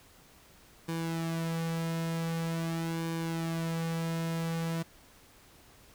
sawtooth tone with flanger, 164.81 Hz, E3, in tune, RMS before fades -33 dBFS, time 0.88-4.83 s, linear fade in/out 10 ms, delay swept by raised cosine 1.5 to 3.5 ms, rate 0.45 Hz, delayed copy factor -0.6, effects pink hiss -58 dBFS RMS until 5.94 s

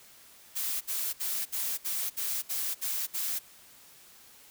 blue noise bursts, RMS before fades -32 dBFS, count 9, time 0.55-3.394 s, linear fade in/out 20 ms, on 260 ms, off 63 ms, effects white hiss -55 dBFS RMS until 4.5 s

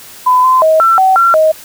sine tone with pitch steps, 1006 / 1028 / 634 / 1344 / 759 / 1366 / 629 Hz, B5 / C6 / D#5 / E6 / F#5 / F6 / D#5, +32 / -31 / +32 / +33 / +44 / -39 / +19 cents, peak -5 dBFS, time 0.26-1.52 s, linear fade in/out 10 ms, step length 180 ms, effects white hiss -34 dBFS RMS until 1.64 s

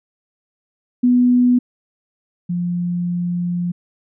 sine tone pair in turn, 246.9 / 175.49 Hz, B3 / F3, 0 / +9 cents, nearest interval tritone, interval 591 cents, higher first, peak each -10 / -18 dBFS, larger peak first, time 1.03-1.59 / 2.49-3.72 s, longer second, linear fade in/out 10 ms, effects none

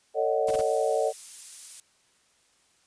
sine chord, D# half-diminished seventh, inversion second, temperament just, 448 / 560 / 622.3 / 746.7 Hz, A4 / C#5 / D#5 / F#5, +31 / +18 / 0 / +16 cents, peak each -27 / -28 / -28 / -30 dBFS, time 0.14-1.13 s, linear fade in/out 50 ms
violet noise, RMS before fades -37 dBFS, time 0.47-1.8 s, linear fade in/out 2 ms
pink noise bursts, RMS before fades -38 dBFS, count 3, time 0.48-0.614 s, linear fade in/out 5 ms, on 30 ms, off 22 ms
effects white hiss -65 dBFS RMS until 2.86 s + resampled to 22050 Hz

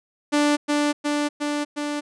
sawtooth tone with echo, 293.7 Hz, D4, in tune, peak -13 dBFS, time 0.32-0.57 s, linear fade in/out 20 ms, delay 360 ms, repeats 4, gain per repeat -2 dB, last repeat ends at 2.01 s, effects resampled to 22050 Hz

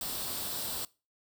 white noise with comb filter, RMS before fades -36 dBFS, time 0.01-0.85 s, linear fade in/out 2 ms, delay 0.23 ms, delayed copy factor +0.55, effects noise-tail reverb RT60 0.3 s tail -22 dB re dry

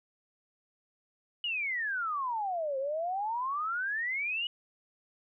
sine exponential two-way sweep, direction down then up, 2953 to 523.3 to 2953 Hz, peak -30 dBFS, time 1.44-4.47 s, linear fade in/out 2 ms, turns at 2.78 s, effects none

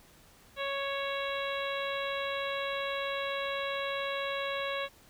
harmonic tone with a mistuned harmonic, 554.4 Hz, C#5, in tune, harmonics 1 / 2 / 3 / 4 / 5 / 6 / 7, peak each -35 / -38 / -40 / -41 / -42 / -43 / -43 dBFS, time 0.56-4.89 s, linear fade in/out 50 ms, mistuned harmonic 5, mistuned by -20 cents, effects pink hiss -59 dBFS RMS until 5.09 s

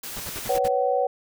white noise, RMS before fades -35 dBFS, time 0.03-0.57 s, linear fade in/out 5 ms
pink noise bursts, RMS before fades -34 dBFS, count 6, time 0.16-0.684 s, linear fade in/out 10 ms, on 44 ms, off 52 ms
sine chord, B suspended second, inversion none, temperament equal with one note detuned, 493.9 / 554.4 / 755.1 Hz, B4 / C#5 / F#5, 0 / 0 / +35 cents, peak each -24 dBFS, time 0.49-1.07 s, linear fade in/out 5 ms
effects none

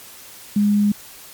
sine tone, 206.1 Hz, G#3, 13 cents flat, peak -13 dBFS, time 0.56-0.92 s, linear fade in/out 5 ms, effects white hiss -41 dBFS RMS until 1.33 s + MP3 96 kbps

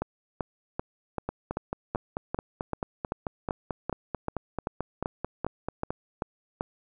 two click trains, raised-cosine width 1 ms, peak -16 / -15 dBFS, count 22 / 18, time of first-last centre 1.29-5.905 / 0.02-6.609 s, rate 4.55 / 2.58 Hz, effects none

